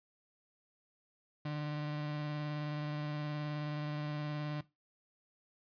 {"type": "tone with vibrato", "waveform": "35% pulse", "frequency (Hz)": 149.2, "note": "D3", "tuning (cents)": 28, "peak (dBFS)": -34, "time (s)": [1.45, 4.61], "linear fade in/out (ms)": 5, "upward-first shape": "sine", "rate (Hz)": 19, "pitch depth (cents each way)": 17, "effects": ["noise-tail reverb RT60 0.2 s tail -17 dB re dry", "resampled to 11025 Hz"]}